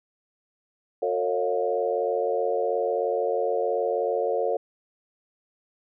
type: tone cluster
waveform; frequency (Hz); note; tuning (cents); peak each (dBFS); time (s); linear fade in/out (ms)
sine; 365.5 / 452 / 551 / 634 / 710; F#4 / A4 / C#5 / D#5 / F5; -21 / +47 / -11 / +32 / +28; -33 / -26 / -27 / -35 / -30; 1.02-4.57; 5
effects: none